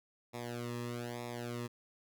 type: tone with flanger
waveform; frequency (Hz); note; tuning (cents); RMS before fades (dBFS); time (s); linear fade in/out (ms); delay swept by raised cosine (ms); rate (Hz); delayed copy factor
sawtooth; 120; B2; -49; -41; 0.33-1.68; 20; 0.66 to 1.36; 1.1; -0.95
effects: none